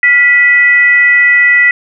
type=tone with frequency modulation; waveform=sine; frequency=1966 Hz; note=B6; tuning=8 cents flat; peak=-4 dBFS; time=0.03-1.71 s; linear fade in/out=2 ms; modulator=553 Hz; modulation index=0.36; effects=none